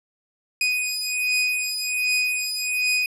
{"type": "beating tone pair", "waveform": "sawtooth", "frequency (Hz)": [2489, 2490.3], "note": ["D#7", "D#7"], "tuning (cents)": [0, 1], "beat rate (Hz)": 1.3, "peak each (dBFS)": -21, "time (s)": [0.61, 3.06], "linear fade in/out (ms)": 2, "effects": ["low-pass 12000 Hz 12 dB/octave"]}